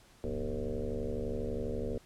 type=tone with frequency modulation; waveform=sine; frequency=240.7 Hz; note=B3; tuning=44 cents flat; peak=-32 dBFS; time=0.24-1.98 s; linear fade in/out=0 ms; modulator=72.1 Hz; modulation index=4.2; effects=pink hiss -61 dBFS RMS until 2.05 s + low-pass 11000 Hz 12 dB/octave